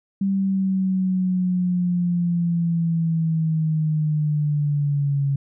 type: linear sweep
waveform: sine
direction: down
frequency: 196 to 138.59 Hz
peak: -18 dBFS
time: 0.21-5.36 s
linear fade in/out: 5 ms
effects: none